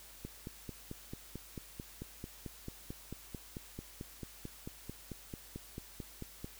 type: click train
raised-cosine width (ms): 3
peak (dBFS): -29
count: 29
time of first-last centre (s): 0.25-6.445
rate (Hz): 4.52
effects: added 50 Hz sine -61 dBFS peak until 6.59 s + white hiss -55 dBFS RMS until 6.59 s